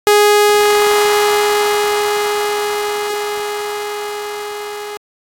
sawtooth tone with level ramp, 415.3 Hz, G#4, in tune, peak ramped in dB -3 to -21 dBFS, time 0.07-4.97 s, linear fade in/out 0 ms, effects AAC 48 kbps

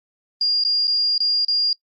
sine tone with dropouts, 4819 Hz, D8, 44 cents sharp, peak -16 dBFS, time 0.41-1.73 s, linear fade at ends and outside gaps 2 ms, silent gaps 0.638-0.649 / 0.872-0.878 / 1.18-1.203 / 1.449-1.482 s, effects noise-tail reverb RT60 0.1 s tail -24 dB re dry + Opus 24 kbps

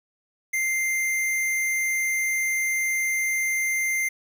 square tone, 2093 Hz, C7, in tune, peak -23 dBFS, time 0.53-4.09 s, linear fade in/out 10 ms, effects 9-bit

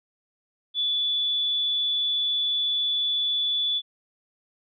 sine tone, 3454 Hz, A7, 33 cents flat, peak -22 dBFS, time 0.74-3.82 s, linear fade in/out 50 ms, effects none

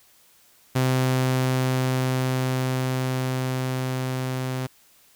sawtooth tone with level ramp, 129.3 Hz, C3, 20 cents flat, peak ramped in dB -15 to -22 dBFS, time 0.75-4.67 s, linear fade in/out 10 ms, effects white hiss -57 dBFS RMS until 5.15 s

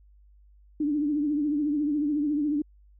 sine tone with vibrato, 295.3 Hz, D4, 10 cents sharp, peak -23 dBFS, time 0.8-2.62 s, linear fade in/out 5 ms, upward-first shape triangle, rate 14 Hz, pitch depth 88 cents each way, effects added 50 Hz sine -53 dBFS peak until 2.99 s

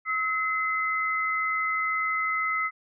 sine tone pair together, 1290 / 2048 Hz, E6 / C7, -38 / -38 cents, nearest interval minor sixth, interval 800 cents, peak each -27 dBFS, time 0.05-2.71 s, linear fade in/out 50 ms, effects none

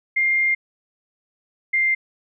sine tone pair in turn, 2112 / 2099 Hz, C7 / C7, +16 / +5 cents, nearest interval unison, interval 11 cents, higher first, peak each -16 dBFS, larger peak neither, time 0.16-0.55 / 1.73-1.95 s, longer first, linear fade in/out 10 ms, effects none

